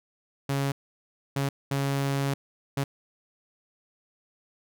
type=tone bursts at uneven times; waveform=sawtooth; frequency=138.59 Hz; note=C#3; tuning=in tune; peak=-21 dBFS; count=4; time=0.49-0.72 / 1.36-1.49 / 1.71-2.34 / 2.77-2.84 s; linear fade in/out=5 ms; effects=none